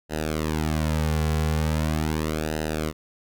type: tone with flanger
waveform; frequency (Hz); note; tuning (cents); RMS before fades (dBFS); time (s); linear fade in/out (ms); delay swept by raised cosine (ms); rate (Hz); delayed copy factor
sawtooth; 77.78; D#2; 0; -25; 0.09-2.93; 50; 0.88 to 3.28; 0.4; -0.95
effects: none